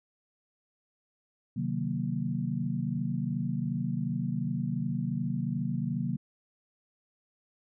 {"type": "chord", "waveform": "sine", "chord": "C half-diminished seventh", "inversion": "none", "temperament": "equal with one note detuned", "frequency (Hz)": [130.81, 153.51, 185, 233.1], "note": ["C3", "Eb3", "Gb3", "Bb3"], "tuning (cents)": [0, -23, 0, 0], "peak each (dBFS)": -34, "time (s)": [1.56, 6.17], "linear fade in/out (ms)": 10, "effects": []}